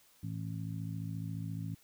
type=harmonic tone; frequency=54.4 Hz; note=A1; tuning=19 cents flat; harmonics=2 / 3 / 4 / 5; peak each=-39 / -40 / -50 / -47 dBFS; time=0.23-1.75 s; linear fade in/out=5 ms; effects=white hiss -65 dBFS RMS until 1.83 s